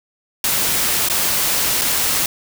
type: noise with dropouts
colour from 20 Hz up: white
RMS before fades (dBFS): -18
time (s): 0.44-2.26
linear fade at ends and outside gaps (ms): 2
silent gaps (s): 1.087-1.098 / 1.813-1.817
effects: none